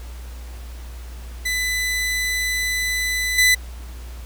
sawtooth tone with level steps, 2000 Hz, B6, 21 cents sharp, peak -17 / -9 dBFS, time 1.45-3.55 s, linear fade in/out 10 ms, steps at 3.38 s, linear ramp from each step 5 ms, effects added 60 Hz sine -32 dBFS peak until 4.25 s + pink hiss -45 dBFS RMS until 4.25 s

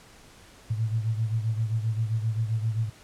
sine beating tone pair, 110 / 117.6 Hz, A2 / A#2, 0 / +16 cents, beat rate 7.6 Hz, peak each -25 / -31 dBFS, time 0.7-2.9 s, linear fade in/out 10 ms, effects pink hiss -52 dBFS RMS until 3.03 s + low-pass 10000 Hz 12 dB/octave

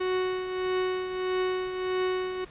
45% pulse tone with tremolo, 370 Hz, F#4, in tune, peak -24 dBFS, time 0-2.45 s, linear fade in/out 10 ms, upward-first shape triangle, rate 1.6 Hz, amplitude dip 60%, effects pink hiss -51 dBFS RMS until 2.5 s + resampled to 8000 Hz

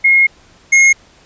sine / square tone pair in turn, 2153 / 2153 Hz, C7 / C7, +49 / +49 cents, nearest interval unison, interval 0 cents, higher neither, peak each -6 dBFS, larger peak neither, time 0.04-0.27 / 0.72-0.93 s, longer first, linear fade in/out 10 ms, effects pink hiss -47 dBFS RMS until 1.25 s + resampled to 16000 Hz

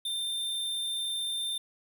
square tone, 3591 Hz, A7, 35 cents sharp, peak -31 dBFS, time 0.05-1.58 s, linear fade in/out 5 ms, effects none

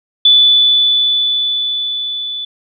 sine tone with level ramp, 3477 Hz, A7, 21 cents flat, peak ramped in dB -4 to -20 dBFS, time 0.25-2.45 s, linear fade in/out 5 ms, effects none

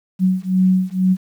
sine beating tone pair, 185 / 187.1 Hz, F#3 / F#3, 0 / +20 cents, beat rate 2.1 Hz, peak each -16 dBFS, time 0.19-1.17 s, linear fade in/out 50 ms, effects 8-bit

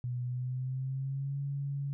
sine tone with pitch glide, 123.47 to 140.2 Hz, B2 to C#3, 0 to +20 cents, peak -32 dBFS, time 0.04-1.93 s, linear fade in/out 0 ms, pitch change +220 cents, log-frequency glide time 0.24-1.39 s, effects none

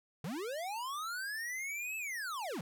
square linear two-way sweep, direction up then down, 133.5 to 2637 to 133.5 Hz, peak -38 dBFS, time 0.24-2.61 s, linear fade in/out 2 ms, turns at 1.97 s, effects none

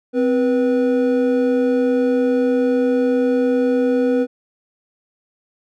triangle tone pair together, 258.8 / 488.5 Hz, C4 / B4, -19 / -19 cents, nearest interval major seventh, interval 1100 cents, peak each -15 dBFS, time 0.13-4.27 s, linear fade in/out 50 ms, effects none

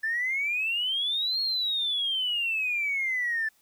triangle exponential two-way sweep, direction up then down, 1746 to 4315 to 1746 Hz, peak -22 dBFS, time 0.03-3.49 s, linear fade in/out 10 ms, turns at 1.41 s, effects tanh soft clip ceiling -23 dBFS + white hiss -65 dBFS RMS until 3.61 s

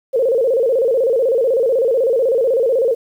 sine tone with vibrato, 493.9 Hz, B4, in tune, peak -12 dBFS, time 0.13-2.95 s, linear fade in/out 20 ms, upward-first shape square, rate 16 Hz, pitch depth 130 cents each way, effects 8-bit

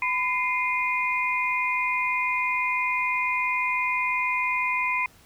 sine tone cluster, 1003 / 2097 / 2457 Hz, B5 / C7 / D#7, +26 / +3 / -22 cents, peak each -27 dBFS, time 0.02-5.06 s, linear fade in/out 2 ms, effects pink hiss -55 dBFS RMS until 5.25 s

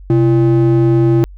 triangle ring-modulated tone, 233.1 Hz, A#3, in tune, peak -3 dBFS, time 0.1-1.24 s, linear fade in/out 0 ms, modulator 105 Hz, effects added 47 Hz sine -32 dBFS peak until 1.37 s

